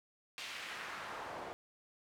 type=noise with band-pass filter sweep; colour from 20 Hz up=pink; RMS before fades=-45 dBFS; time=0.38-1.53 s; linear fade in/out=0 ms; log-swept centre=3100 to 660 Hz; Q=1.3; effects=none